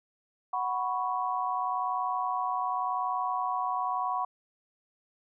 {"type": "chord", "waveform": "sine", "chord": "F# suspended fourth", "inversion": "none", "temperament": "equal", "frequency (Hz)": [740, 987.8, 1108.7], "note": ["F#5", "B5", "C#6"], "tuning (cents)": [0, 0, 0], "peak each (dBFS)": -32, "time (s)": [0.53, 4.25], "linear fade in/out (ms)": 5, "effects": []}